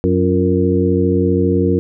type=harmonic tone with a mistuned harmonic; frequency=92.5 Hz; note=F#2; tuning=in tune; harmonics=1 / 2 / 3 / 4 / 5; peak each=-18 / -18 / -18 / -18 / -18 dBFS; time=0.04-1.79 s; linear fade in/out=0 ms; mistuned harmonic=4; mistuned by=-83 cents; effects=none